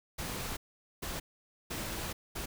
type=noise bursts at uneven times; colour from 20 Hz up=pink; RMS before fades=-38 dBFS; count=4; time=0.18-0.57 / 1.02-1.2 / 1.7-2.13 / 2.35-2.46 s; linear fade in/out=10 ms; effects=none